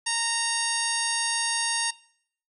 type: harmonic tone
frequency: 926 Hz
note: A#5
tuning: 12 cents flat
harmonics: 1 / 2 / 3 / 4 / 5 / 6 / 7 / 9 / 10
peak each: -34 / -32 / -33 / -35 / -33 / -34 / -35 / -33 / -32 dBFS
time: 0.06-1.91 s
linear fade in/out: 10 ms
effects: noise-tail reverb RT60 0.6 s tail -20 dB re dry